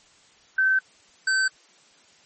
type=tone pair in turn; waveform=sine / square; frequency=1541 / 1541 Hz; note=G6 / G6; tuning=-30 / -30 cents; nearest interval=unison; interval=0 cents; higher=neither; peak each=-17 / -20 dBFS; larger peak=first; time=0.58-0.79 / 1.27-1.48 s; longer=neither; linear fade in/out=5 ms; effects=white hiss -56 dBFS RMS until 2.25 s + MP3 32 kbps